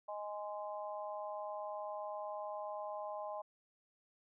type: harmonic tone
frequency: 207.7 Hz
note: G#3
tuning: in tune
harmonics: 3 / 4 / 5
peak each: -43 / -45 / -47 dBFS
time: 0.08-3.42 s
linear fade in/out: 10 ms
effects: none

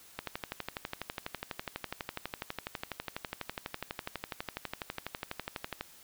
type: click train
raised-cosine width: 0.3 ms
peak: -19 dBFS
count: 69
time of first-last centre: 0.19-5.81 s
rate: 12.1 Hz
effects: white hiss -56 dBFS RMS until 6.03 s

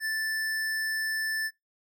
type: tone with hard clipping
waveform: sine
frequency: 1760 Hz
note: A6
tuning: in tune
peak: -29 dBFS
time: 0-1.51 s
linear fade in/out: 50 ms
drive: 18 dB
effects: noise-tail reverb RT60 0.2 s tail -26 dB re dry

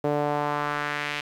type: tone with band-pass filter sweep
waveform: sawtooth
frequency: 146.83 Hz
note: D3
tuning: in tune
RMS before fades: -27 dBFS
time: 0.04-1.21 s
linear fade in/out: 5 ms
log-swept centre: 510 to 2600 Hz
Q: 1.7
effects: 9-bit

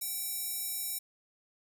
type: tone with high-pass filter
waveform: square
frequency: 773 Hz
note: G5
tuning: 24 cents flat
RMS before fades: -36 dBFS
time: 0.01-0.99 s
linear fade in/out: 10 ms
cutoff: 9100 Hz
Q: 0.81
effects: none

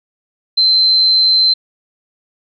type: tone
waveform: sine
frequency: 4094 Hz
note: C8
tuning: 38 cents flat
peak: -8 dBFS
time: 0.57-1.54 s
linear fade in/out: 10 ms
effects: none

